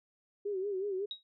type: tone with vibrato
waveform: sine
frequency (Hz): 392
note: G4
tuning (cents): 0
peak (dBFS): -32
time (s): 0.45-1.06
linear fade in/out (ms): 10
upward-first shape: sine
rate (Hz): 5.4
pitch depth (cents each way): 98
type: tone with exponential decay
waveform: sine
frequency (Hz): 3804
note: A#7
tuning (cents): +34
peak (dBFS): -33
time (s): 1.11-1.23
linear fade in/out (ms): 1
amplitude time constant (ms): 25
effects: none